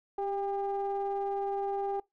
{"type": "ring-modulated tone", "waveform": "triangle", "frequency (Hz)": 202.2, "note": "G#3", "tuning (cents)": -46, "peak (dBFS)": -25, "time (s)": [0.18, 2], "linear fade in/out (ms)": 5, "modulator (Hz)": 597, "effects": ["noise-tail reverb RT60 0.2 s tail -24 dB re dry"]}